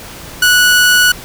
sawtooth tone, 1472 Hz, F#6, 9 cents flat, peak -3 dBFS, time 0.42-1.12 s, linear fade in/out 5 ms, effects pink hiss -31 dBFS RMS until 1.24 s

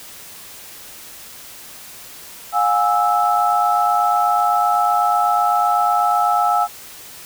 sine tone cluster, 714 / 822 / 1312 Hz, F5 / G#5 / E6, +38 / -18 / -9 cents, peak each -18 dBFS, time 2.52-6.68 s, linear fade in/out 50 ms, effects white hiss -38 dBFS RMS until 7.25 s

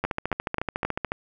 two click trains, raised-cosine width 0.5 ms, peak -10 / -11 dBFS, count 4 / 16, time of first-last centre 0.05-0.85 / 0.04-1.119 s, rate 3.75 / 13.9 Hz, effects none

